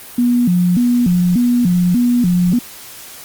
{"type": "tone with vibrato", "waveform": "sine", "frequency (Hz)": 207.7, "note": "G#3", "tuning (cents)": 0, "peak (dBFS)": -10, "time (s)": [0.18, 2.59], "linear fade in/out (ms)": 5, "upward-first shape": "square", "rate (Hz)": 1.7, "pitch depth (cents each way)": 270, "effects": ["white hiss -35 dBFS RMS until 3.24 s", "Opus 32 kbps"]}